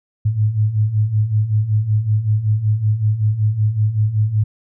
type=beating tone pair; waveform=sine; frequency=103.83 / 109.13 Hz; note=G#2 / A2; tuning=0 / -14 cents; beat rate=5.3 Hz; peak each=-20 / -15 dBFS; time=0.25-4.44 s; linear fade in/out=10 ms; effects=none